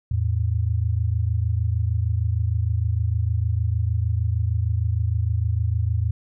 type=tone pair together; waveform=sine; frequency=83.47 / 110 Hz; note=E2 / A2; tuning=+22 / 0 cents; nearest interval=perfect fourth; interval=478 cents; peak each=-22 dBFS; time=0.11-6.11 s; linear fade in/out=5 ms; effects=none